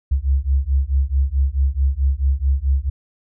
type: beating tone pair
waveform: sine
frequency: 65.9 / 70.5 Hz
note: C2 / C#2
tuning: +13 / +30 cents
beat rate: 4.6 Hz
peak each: -18 dBFS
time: 0.11-2.9 s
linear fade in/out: 10 ms
effects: none